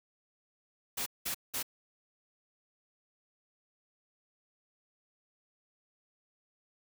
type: noise bursts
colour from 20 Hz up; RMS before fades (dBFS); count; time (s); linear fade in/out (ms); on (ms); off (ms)
white; -35; 3; 0.97-1.629; 10; 93; 190
effects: none